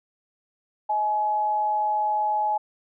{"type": "tone pair together", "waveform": "sine", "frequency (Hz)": [633, 845.8], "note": ["D#5", "G#5"], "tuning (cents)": [30, 31], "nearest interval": "perfect fourth", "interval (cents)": 501, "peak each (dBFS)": [-33, -21], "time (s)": [0.89, 2.58], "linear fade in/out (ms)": 10, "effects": []}